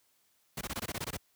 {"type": "noise bursts", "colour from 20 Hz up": "pink", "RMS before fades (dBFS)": -36, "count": 10, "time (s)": [0.57, 1.169], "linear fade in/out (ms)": 5, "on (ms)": 41, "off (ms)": 21, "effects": ["white hiss -71 dBFS RMS until 1.35 s", "high-pass 60 Hz 12 dB/octave"]}